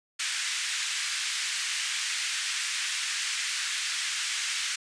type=band-pass noise; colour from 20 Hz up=pink; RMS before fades=-31 dBFS; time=0.19-4.76 s; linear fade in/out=10 ms; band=1700 to 9000 Hz; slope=24 dB/octave; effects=resampled to 22050 Hz